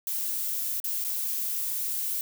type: noise with dropouts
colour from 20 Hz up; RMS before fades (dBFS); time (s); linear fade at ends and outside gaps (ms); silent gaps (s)
violet; -30; 0.07-2.21; 1; 0.801-0.841 / 1.041-1.047
effects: none